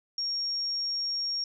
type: tone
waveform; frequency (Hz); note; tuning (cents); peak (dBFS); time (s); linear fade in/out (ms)
sine; 5560; F8; -9; -28; 0.18-1.44; 2
effects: none